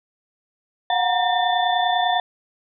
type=tone cluster; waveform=sine; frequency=719 / 749 / 942 / 1807 / 3521 Hz; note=F#5 / F#5 / A#5 / A6 / A7; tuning=-50 / +21 / +18 / +46 / 0 cents; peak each=-20 / -24 / -26 / -27 / -26 dBFS; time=0.9-2.2 s; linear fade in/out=2 ms; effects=none